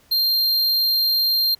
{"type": "tone", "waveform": "square", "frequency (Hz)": 4186, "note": "C8", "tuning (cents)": 0, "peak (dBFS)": -17, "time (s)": [0.11, 1.55], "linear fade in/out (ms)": 10, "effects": ["pink hiss -56 dBFS RMS until 1.59 s"]}